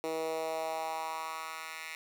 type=tone with high-pass filter sweep; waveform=10% pulse; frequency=160.4 Hz; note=E3; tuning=47 cents flat; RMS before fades=-37 dBFS; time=0.04-1.95 s; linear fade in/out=0 ms; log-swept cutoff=400 to 1900 Hz; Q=2.8; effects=none